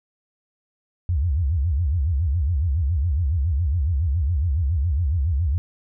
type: tone with vibrato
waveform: sine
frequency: 77 Hz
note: D#2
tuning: 17 cents flat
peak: -18 dBFS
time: 1.09-5.58 s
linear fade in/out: 0 ms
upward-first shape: sine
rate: 7.2 Hz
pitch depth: 290 cents each way
effects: none